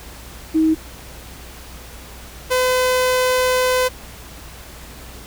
sine / sawtooth tone pair in turn, 317.2 / 507.8 Hz, D#4 / B4, +33 / +48 cents, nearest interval minor sixth, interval 815 cents, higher second, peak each -12 / -11 dBFS, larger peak second, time 0.54-0.75 / 2.5-3.89 s, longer second, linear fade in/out 20 ms, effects added 60 Hz sine -39 dBFS peak until 5.26 s + pink hiss -39 dBFS RMS until 5.26 s

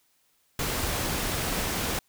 pink noise, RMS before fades -29 dBFS, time 0.59-1.99 s, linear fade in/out 2 ms, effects white hiss -68 dBFS RMS until 2.08 s

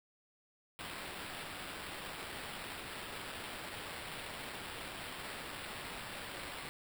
violet noise with sample-and-hold, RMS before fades -45 dBFS, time 0.79-6.69 s, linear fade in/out 0 ms, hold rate 6300 Hz, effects none

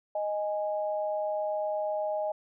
sine tone pair together, 621 / 829 Hz, D#5 / G#5, -3 / -3 cents, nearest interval perfect fourth, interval 500 cents, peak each -29 / -34 dBFS, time 0.15-2.32 s, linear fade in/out 5 ms, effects none

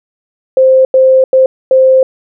sine tone bursts at uneven times, 523.3 Hz, C5, in tune, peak -3 dBFS, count 4, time 0.57-0.85 / 0.94-1.24 / 1.33-1.46 / 1.71-2.03 s, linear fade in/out 2 ms, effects none

